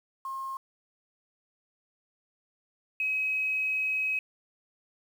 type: tone pair in turn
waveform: sine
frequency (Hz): 1070 / 2545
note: C6 / D#7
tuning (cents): +38 / +39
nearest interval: octave + minor third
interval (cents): 1501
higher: second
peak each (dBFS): -33 / -26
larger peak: second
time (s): 0.25-0.57 / 3-4.19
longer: second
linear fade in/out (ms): 2
effects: 9-bit